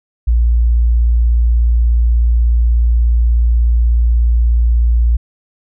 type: tone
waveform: sine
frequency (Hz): 58.27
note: A#1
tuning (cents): 0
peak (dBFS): -8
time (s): 0.27-5.17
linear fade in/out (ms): 10
effects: none